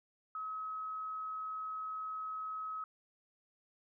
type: tone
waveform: sine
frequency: 1279 Hz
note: D#6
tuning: 47 cents sharp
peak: -38 dBFS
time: 0.35-2.84 s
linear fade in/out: 2 ms
effects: none